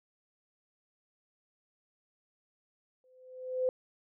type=tone with exponential growth; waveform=sine; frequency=511 Hz; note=C5; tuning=41 cents flat; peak=-24 dBFS; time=3.04-3.69 s; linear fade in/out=1 ms; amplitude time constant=140 ms; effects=none